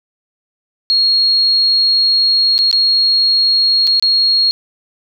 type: tone with dropouts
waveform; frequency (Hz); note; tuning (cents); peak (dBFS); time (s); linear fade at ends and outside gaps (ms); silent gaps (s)
sine; 4288; C8; +42; -9; 0.9-4.51; 0; 2.58-2.589 / 2.713-2.728 / 3.87-3.874 / 3.997-4.025
effects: none